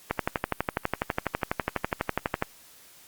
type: click train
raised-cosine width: 0.5 ms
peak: -9 dBFS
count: 29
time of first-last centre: 0.11-2.424 s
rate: 12.1 Hz
effects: white hiss -53 dBFS RMS until 3.07 s + Opus 48 kbps